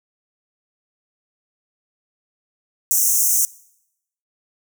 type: high-pass noise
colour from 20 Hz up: pink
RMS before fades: -17 dBFS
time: 2.91-3.45 s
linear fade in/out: 0 ms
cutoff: 5800 Hz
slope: 96 dB/octave
effects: noise-tail reverb RT60 0.8 s tail -22 dB re dry